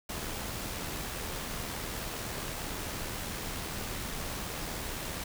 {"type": "noise with amplitude modulation", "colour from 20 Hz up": "pink", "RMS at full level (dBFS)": -36, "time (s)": [0.09, 5.24], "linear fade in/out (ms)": 5, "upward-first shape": "sine", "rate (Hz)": 79.6, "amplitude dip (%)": 30, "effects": []}